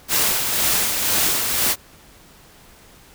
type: noise with tremolo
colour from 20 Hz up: white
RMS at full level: -18 dBFS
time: 0.08-1.76 s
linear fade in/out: 50 ms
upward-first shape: sine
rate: 2 Hz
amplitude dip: 40%
effects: pink hiss -48 dBFS RMS until 3.14 s